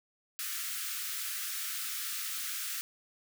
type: high-pass noise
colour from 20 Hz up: white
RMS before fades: -37 dBFS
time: 0.39-2.81 s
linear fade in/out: 0 ms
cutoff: 1200 Hz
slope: 96 dB/octave
effects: none